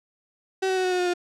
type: tone with pitch steps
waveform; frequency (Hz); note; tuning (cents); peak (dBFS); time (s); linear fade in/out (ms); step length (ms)
35% pulse; 380.8 / 376.2 / 371.7 / 367.2 / 362.8 / 358.4 / 354.1; F#4 / F#4 / F#4 / F#4 / F#4 / F4 / F4; +50 / +29 / +8 / -13 / -34 / +45 / +24; -20; 0.62-1.138; 10; 74
effects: low-pass 7000 Hz 12 dB/octave